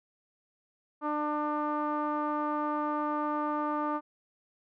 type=tone with low-pass filter; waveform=sawtooth; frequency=298.6 Hz; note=D4; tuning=29 cents sharp; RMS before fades=-31 dBFS; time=1.01-4.01 s; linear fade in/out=50 ms; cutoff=1100 Hz; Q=6.6; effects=none